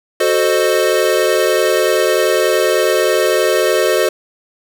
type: chord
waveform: square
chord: F# diminished seventh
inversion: none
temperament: equal with one note detuned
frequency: 370 / 440 / 523.3 / 613.7 Hz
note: F#4 / A4 / C5 / Eb5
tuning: 0 / 0 / 0 / -24 cents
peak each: -18 dBFS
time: 0.2-4.09 s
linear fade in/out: 5 ms
effects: 7-bit